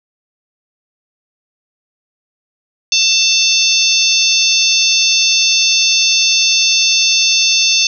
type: harmonic tone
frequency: 890 Hz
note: A5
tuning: 20 cents sharp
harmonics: 3 / 4 / 5 / 6 / 7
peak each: -16 / -16 / -16 / -16 / -16 dBFS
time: 2.92-7.87 s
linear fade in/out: 2 ms
effects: none

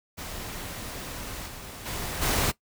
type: noise with level steps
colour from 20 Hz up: pink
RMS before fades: -37 / -41 / -33 / -25 dBFS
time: 0.17-2.52 s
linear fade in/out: 20 ms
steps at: 1.46 / 1.85 / 2.21 s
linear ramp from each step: 20 ms
effects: noise-tail reverb RT60 0.1 s tail -18 dB re dry

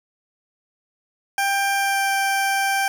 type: tone with pitch glide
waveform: 20% pulse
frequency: 792 to 784.7 Hz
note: G5 to G5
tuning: +18 to +2 cents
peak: -14 dBFS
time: 1.38-2.88 s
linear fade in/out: 2 ms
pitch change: -16 cents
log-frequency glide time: 1.75-2.14 s
effects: 7-bit

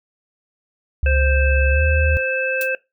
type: tone with pitch glide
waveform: sine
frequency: 69.3 to 76.45 Hz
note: C#2 to D#2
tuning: 0 to -30 cents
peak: -15 dBFS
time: 1.03-2.17 s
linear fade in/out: 0 ms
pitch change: +170 cents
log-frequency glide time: 1.71-1.81 s
type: harmonic tone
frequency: 523.3 Hz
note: C5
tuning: in tune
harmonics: 1 / 3 / 5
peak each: -23 / -23 / -23 dBFS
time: 1.06-2.75 s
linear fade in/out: 2 ms
type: noise with exponential decay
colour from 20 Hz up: blue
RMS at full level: -24 dBFS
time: 2.61-2.7 s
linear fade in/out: 2 ms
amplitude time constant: 19 ms
effects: noise-tail reverb RT60 0.2 s tail -19 dB re dry

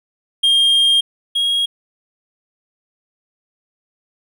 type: tone pair in turn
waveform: triangle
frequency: 3217 / 3283 Hz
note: G7 / G#7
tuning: +44 / -21 cents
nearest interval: unison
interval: 35 cents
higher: second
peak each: -9 / -13 dBFS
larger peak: first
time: 0.43-1.01 / 1.35-1.66 s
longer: first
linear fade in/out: 10 ms
effects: none

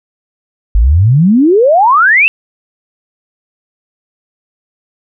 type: exponential sweep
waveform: sine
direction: up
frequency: 48.04 to 2752 Hz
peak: -4 dBFS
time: 0.75-2.28 s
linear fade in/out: 0 ms
effects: none

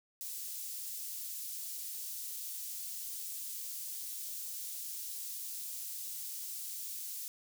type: high-pass noise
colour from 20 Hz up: white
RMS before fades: -42 dBFS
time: 0.21-7.28 s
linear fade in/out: 0 ms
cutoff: 5600 Hz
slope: 12 dB/octave
effects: none

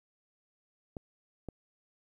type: clicks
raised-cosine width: 2 ms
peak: -26 dBFS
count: 2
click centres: 0.968 / 1.487 s
effects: 11-bit

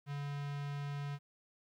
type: tone with notch filter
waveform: square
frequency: 143 Hz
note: D3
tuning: 46 cents flat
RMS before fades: -40 dBFS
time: 0.06-1.19 s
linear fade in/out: 50 ms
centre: 490 Hz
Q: 1.3
effects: low-pass 4000 Hz 12 dB/octave + 12-bit

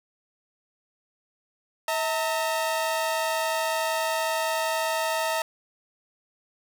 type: tone pair together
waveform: sawtooth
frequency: 644.2 / 911 Hz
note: E5 / A#5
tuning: -40 / -40 cents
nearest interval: tritone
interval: 600 cents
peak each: -23 / -24 dBFS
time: 1.88-5.42 s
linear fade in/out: 2 ms
effects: none

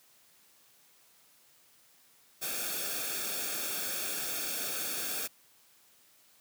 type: noise with comb filter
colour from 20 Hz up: white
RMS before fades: -35 dBFS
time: 2.41-5.28 s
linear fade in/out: 20 ms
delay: 1 ms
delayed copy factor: -0.7
effects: white hiss -63 dBFS RMS until 6.4 s + high-pass 100 Hz 12 dB/octave

